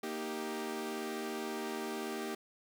sawtooth chord, Eb major, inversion second, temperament equal, 233.1 / 311.1 / 392 Hz, Bb3 / Eb4 / G4, 0 / 0 / 0 cents, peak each -38 / -39 / -36 dBFS, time 0.03-2.35 s, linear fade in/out 5 ms, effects none

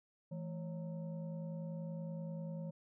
sine tone with frequency modulation, 164.81 Hz, E3, in tune, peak -40 dBFS, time 0.31-2.71 s, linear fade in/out 10 ms, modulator 380 Hz, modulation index 0.71, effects none

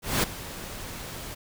pink noise with ADSR envelope, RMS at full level -22 dBFS, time 0.02-1.35 s, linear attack 210 ms, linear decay 15 ms, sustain -16 dB, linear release 14 ms, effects none

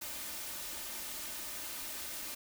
white noise with comb filter, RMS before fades -42 dBFS, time 0.01-2.35 s, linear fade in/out 10 ms, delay 3.3 ms, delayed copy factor +0.55, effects none

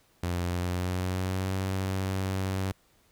sawtooth tone with pitch glide, 87.9 to 95.3 Hz, F2 to G2, +12 to -48 cents, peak -24 dBFS, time 0.23-2.72 s, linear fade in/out 5 ms, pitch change +140 cents, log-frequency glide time 0.45-1.56 s, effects pink hiss -65 dBFS RMS until 3.11 s

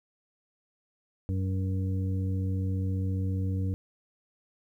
harmonic tone, 94.7 Hz, F#2, 41 cents sharp, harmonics 1 / 2 / 3 / 5, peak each -27 / -36 / -38 / -44 dBFS, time 1.29-3.74 s, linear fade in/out 0 ms, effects 11-bit

